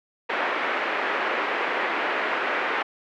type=band-pass noise; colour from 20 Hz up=white; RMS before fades=-26 dBFS; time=0.29-2.83 s; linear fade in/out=10 ms; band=300 to 2200 Hz; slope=24 dB/octave; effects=none